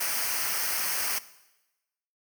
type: noise with comb filter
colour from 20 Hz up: white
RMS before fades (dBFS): -29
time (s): 0-1.19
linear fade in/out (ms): 10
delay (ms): 0.27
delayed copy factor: -0.7
effects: noise-tail reverb RT60 1.0 s tail -17 dB re dry